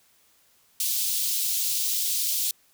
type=high-pass noise; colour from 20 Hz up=white; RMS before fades=-26 dBFS; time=0.8-2.51 s; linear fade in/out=2 ms; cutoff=3300 Hz; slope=24 dB/octave; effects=white hiss -62 dBFS RMS until 2.73 s